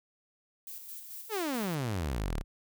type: noise with tremolo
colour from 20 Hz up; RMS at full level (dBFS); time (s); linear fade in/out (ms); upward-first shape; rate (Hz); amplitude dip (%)
violet; -43; 0.67-1.75; 2; square; 4.6; 40
type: exponential sweep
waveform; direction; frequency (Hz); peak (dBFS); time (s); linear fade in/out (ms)
sawtooth; down; 464.5 to 30.58; -27; 1.29-2.44; 50
effects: none